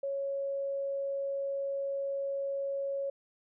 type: tone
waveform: sine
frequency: 553 Hz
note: C#5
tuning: 4 cents flat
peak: -31 dBFS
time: 0.03-3.1 s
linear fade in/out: 5 ms
effects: none